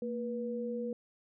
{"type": "tone pair together", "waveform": "sine", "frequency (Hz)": [229.1, 485], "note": ["A#3", "B4"], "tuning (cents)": [-30, -31], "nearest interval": "octave + minor second", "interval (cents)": 1299, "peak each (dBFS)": [-37, -36], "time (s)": [0.02, 0.93], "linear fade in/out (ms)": 2, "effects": []}